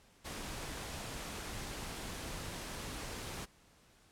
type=noise; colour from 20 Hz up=pink; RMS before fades=-43 dBFS; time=0.24-3.46 s; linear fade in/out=20 ms; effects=pink hiss -65 dBFS RMS until 4.11 s + low-pass 11000 Hz 12 dB/octave